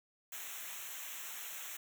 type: noise with comb filter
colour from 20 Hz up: white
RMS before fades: -45 dBFS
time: 0.32-1.77 s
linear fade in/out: 5 ms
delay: 0.21 ms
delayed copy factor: -0.95
effects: none